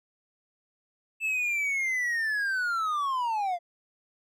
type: linear sweep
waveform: triangle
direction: down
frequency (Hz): 2645 to 675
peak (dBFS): -24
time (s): 1.2-3.59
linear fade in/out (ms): 50
effects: none